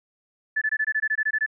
sine tone bursts, 1739 Hz, A6, 21 cents flat, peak -20 dBFS, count 12, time 0.56-1.463 s, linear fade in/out 10 ms, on 56 ms, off 21 ms, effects none

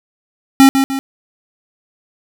square tone with echo, 270 Hz, C#4, 45 cents flat, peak -4 dBFS, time 0.6-0.69 s, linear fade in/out 0 ms, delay 150 ms, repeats 2, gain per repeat -7 dB, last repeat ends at 0.99 s, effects none

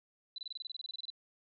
sine tone bursts, 3987 Hz, B7, 16 cents sharp, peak -39 dBFS, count 16, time 0.36-1.102 s, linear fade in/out 2 ms, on 22 ms, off 26 ms, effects none

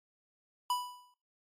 square tone with exponential decay, 987.8 Hz, B5, in tune, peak -28 dBFS, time 0.7-1.14 s, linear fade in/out 2 ms, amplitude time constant 94 ms, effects noise-tail reverb RT60 0.3 s tail -18 dB re dry + MP3 64 kbps

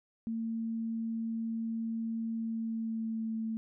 sine tone with pitch glide, 226.4 to 222.9 Hz, A3 to A3, +50 to +23 cents, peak -32 dBFS, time 0.27-3.57 s, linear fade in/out 0 ms, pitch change -27 cents, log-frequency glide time 2.35-3.33 s, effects none

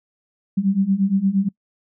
sine beating tone pair, 190 / 198.6 Hz, F#3 / G3, +46 / +23 cents, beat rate 8.6 Hz, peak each -20 / -18 dBFS, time 0.57-1.49 s, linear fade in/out 10 ms, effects noise-tail reverb RT60 0.1 s tail -25 dB re dry

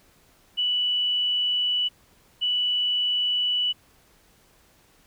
sine tone pair in turn, 2960 / 2960 Hz, F#7 / F#7, 0 / 0 cents, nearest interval unison, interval 0 cents, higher neither, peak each -21 dBFS, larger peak neither, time 0.57-1.89 / 2.41-3.73 s, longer neither, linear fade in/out 20 ms, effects pink hiss -59 dBFS RMS until 5.06 s

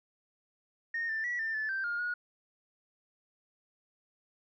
sine tone with pitch steps, 1844 / 1778 / 1938 / 1792 / 1741 / 1564 / 1416 / 1448 Hz, A#6 / A6 / B6 / A6 / A6 / G6 / F6 / F#6, -19 / +18 / -33 / +31 / -19 / -4 / +23 / -38 cents, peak -30 dBFS, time 0.94-2.14 s, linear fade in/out 5 ms, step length 150 ms, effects tanh soft clip ceiling -27 dBFS

